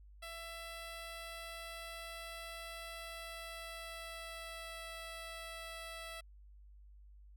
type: tone with pitch glide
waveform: 10% pulse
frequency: 666 to 659.9 Hz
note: E5 to E5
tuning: +18 to +2 cents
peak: -37 dBFS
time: 0.22-6.21 s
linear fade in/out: 10 ms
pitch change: -16 cents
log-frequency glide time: 2.9-4.82 s
effects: added 50 Hz sine -55 dBFS peak until 7.36 s